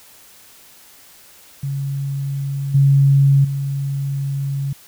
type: tone with level steps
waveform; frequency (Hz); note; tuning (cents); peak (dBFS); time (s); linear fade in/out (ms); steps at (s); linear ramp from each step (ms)
sine; 138.59; C#3; 0; -20 / -9 / -19; 1.63-4.73; 5; 2.74 / 3.44; 10
effects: white hiss -46 dBFS RMS until 4.87 s